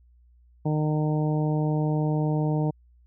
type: harmonic tone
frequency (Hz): 152.7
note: D#3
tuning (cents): -32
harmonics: 1 / 2 / 3 / 4 / 5 / 6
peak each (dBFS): -23 / -29 / -33 / -35 / -37 / -39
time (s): 0.65-2.71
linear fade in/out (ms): 10
effects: added 60 Hz sine -54 dBFS peak until 3.06 s